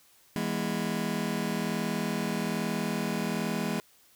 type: chord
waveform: sawtooth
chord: E major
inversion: none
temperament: just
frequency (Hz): 164.81 / 206 / 247.2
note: E3 / G#3 / B3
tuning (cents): 0 / -14 / +2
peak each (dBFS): -30 / -27 / -30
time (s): 0.36-3.8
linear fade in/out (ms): 0
effects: white hiss -61 dBFS RMS until 4.15 s